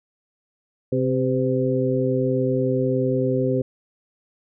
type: harmonic tone with a mistuned harmonic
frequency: 130.81 Hz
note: C3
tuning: in tune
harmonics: 1 / 2 / 3 / 4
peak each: -24 / -24 / -24 / -24 dBFS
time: 0.92-3.62 s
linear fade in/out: 5 ms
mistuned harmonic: 4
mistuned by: -41 cents
effects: none